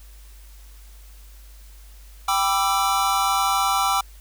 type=chord; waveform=square; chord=E minor seventh; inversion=first; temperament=equal with one note detuned; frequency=784 / 987.8 / 1174.7 / 1336.1 Hz; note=G5 / B5 / D6 / E6; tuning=0 / 0 / 0 / +23 cents; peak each=-24 / -27 / -25 / -25 dBFS; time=2.28-4.01 s; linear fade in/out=5 ms; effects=added 50 Hz sine -42 dBFS peak until 4.2 s + white hiss -53 dBFS RMS until 4.2 s